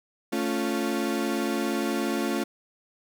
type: chord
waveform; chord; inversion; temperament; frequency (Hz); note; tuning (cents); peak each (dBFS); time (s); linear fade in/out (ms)
35% pulse; A augmented; none; equal; 220 / 277.2 / 349.2; A3 / C#4 / E#4; 0 / 0 / 0; -28; 0.32-2.44; 10
effects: none